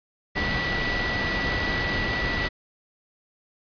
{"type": "tone in noise", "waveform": "sine", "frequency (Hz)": 1955, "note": "B6", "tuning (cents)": -18, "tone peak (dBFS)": -27, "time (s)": [0.35, 2.49], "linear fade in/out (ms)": 20, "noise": "pink", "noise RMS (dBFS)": -27, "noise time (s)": [0.35, 2.49], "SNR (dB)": -3, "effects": ["resampled to 11025 Hz"]}